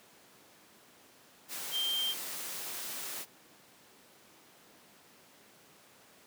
sine tone in noise, 3161 Hz, G7, 14 cents sharp, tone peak -30 dBFS, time 1.71-2.15 s, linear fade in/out 50 ms, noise white, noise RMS -40 dBFS, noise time 1.48-3.26 s, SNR +7 dB, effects pink hiss -59 dBFS RMS until 6.26 s + high-pass 200 Hz 12 dB/octave

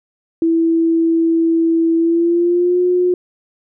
sine tone with pitch glide, 329.6 to 359.4 Hz, E4 to F4, 0 to +50 cents, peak -11 dBFS, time 0.42-3.14 s, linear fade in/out 2 ms, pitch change +150 cents, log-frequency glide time 1.96-2.8 s, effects none

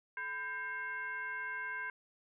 sine tone with frequency modulation, 1577 Hz, G6, 10 cents sharp, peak -37 dBFS, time 0.17-1.9 s, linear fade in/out 2 ms, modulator 572 Hz, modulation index 0.86, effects none

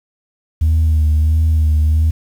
sine tone with vibrato, 78.1 Hz, D#2, 7 cents sharp, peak -8 dBFS, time 0.61-2.11 s, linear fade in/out 10 ms, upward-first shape sine, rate 1.5 Hz, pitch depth 36 cents each way, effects tanh soft clip ceiling -8 dBFS + 7-bit

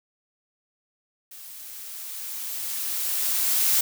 blue noise with level ramp, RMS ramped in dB -43 to -20 dBFS, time 1.31-3.81 s, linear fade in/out 5 ms, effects none

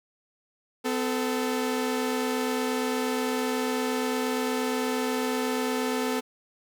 sawtooth tone pair together, 254.2 / 440 Hz, C4 / A4, -50 / 0 cents, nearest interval major sixth, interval 950 cents, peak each -24 / -25 dBFS, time 0.84-6.21 s, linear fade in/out 20 ms, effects none

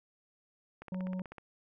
click train, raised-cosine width 0.5 ms, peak -31 dBFS, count 10, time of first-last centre 0.82-1.382 s, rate 16 Hz
harmonic tone, 185 Hz, F#3, in tune, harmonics 1 / 3 / 5, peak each -34 / -47 / -57 dBFS, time 0.92-1.22 s, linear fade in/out 2 ms
effects none

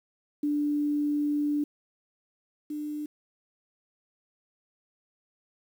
sine tone pair in turn, 293.7 / 298.8 Hz, D4 / D4, 0 / +30 cents, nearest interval unison, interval 30 cents, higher second, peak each -24 / -31 dBFS, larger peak first, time 0.43-1.64 / 2.7-3.06 s, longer first, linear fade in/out 5 ms, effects 9-bit

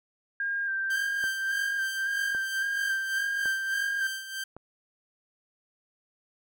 sine tone with vibrato, 1593 Hz, G6, 27 cents sharp, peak -27 dBFS, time 0.4-4.07 s, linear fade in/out 2 ms, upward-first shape square, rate 1.8 Hz, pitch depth 24 cents each way
sawtooth tone with tremolo, 1568 Hz, G6, in tune, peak -28 dBFS, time 0.9-4.44 s, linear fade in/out 5 ms, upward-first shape sine, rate 3.2 Hz, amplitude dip 60%
click train, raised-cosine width 1 ms, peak -29 dBFS, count 4, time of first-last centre 1.24-4.566 s, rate 0.902 Hz
effects none

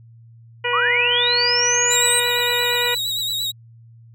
harmonic tone, 484.6 Hz, B4, 33 cents flat, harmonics 1 / 2 / 3 / 4 / 5 / 6, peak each -25 / -27 / -28 / -25 / -26 / -27 dBFS, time 0.64-2.95 s, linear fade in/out 10 ms
sine linear sweep, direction up, 1040 to 8600 Hz, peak -17 dBFS, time 0.73-2.2 s, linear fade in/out 5 ms
40% pulse tone with vibrato, 3842 Hz, B7, 48 cents flat, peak -20 dBFS, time 1.9-3.52 s, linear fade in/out 20 ms, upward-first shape sine, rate 8.7 Hz, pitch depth 50 cents each way
effects added 115 Hz sine -43 dBFS peak until 4.14 s

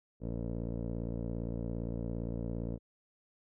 15% pulse tone with low-pass filter, 57.5 Hz, A#1, 23 cents flat, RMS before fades -37 dBFS, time 0.2-2.79 s, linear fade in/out 50 ms, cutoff 420 Hz, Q 3.1, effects none

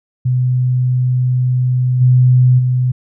sine tone with level steps, 126.3 Hz, B2, 39 cents sharp, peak -11 / -6 / -11 dBFS, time 0.25-2.92 s, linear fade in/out 10 ms, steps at 2 / 2.58 s, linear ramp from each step 20 ms, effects none

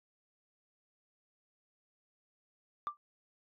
sine tone with exponential decay, 1180 Hz, D6, 8 cents sharp, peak -28 dBFS, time 2.87-2.97 s, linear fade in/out 0 ms, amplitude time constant 20 ms, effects tanh soft clip ceiling -28 dBFS

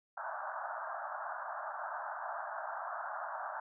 pink band-pass noise, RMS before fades -41 dBFS, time 0.17-3.6 s, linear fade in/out 5 ms, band 620 to 1600 Hz, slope 96 dB/octave, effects none

